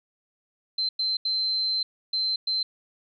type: tone bursts at uneven times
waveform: sine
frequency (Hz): 4100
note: C8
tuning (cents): -36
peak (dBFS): -23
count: 5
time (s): 0.78-0.89 / 0.99-1.17 / 1.25-1.83 / 2.13-2.36 / 2.47-2.63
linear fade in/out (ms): 5
effects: none